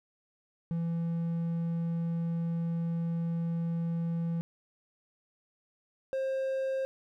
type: tone pair in turn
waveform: triangle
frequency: 167.5 / 531.8 Hz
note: E3 / C5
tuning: +28 / +28 cents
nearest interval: octave + minor sixth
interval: 2000 cents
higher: second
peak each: -27 dBFS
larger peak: neither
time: 0.71-4.41 / 6.13-6.85 s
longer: first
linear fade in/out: 0 ms
effects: none